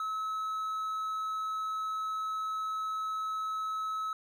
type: tone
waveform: triangle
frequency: 1292 Hz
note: E6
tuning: 35 cents flat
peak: -30 dBFS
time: 0-4.13 s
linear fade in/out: 2 ms
effects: none